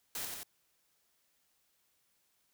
white noise with echo, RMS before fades -39 dBFS, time 0.15-0.25 s, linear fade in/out 2 ms, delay 91 ms, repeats 2, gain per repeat -3 dB, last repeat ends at 0.432 s, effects white hiss -75 dBFS RMS until 2.53 s

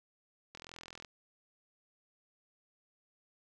click train, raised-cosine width 0.2 ms, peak -30 dBFS, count 22, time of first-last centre 0.55-1.048 s, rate 42.2 Hz, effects none

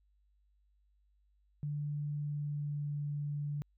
sine tone with pitch glide, 146.9 to 145.8 Hz, D3 to D3, +1 to -12 cents, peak -34 dBFS, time 1.63-3.62 s, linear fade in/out 0 ms, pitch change -13 cents, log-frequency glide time 2.19-2.96 s, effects added 50 Hz sine -68 dBFS peak until 3.77 s

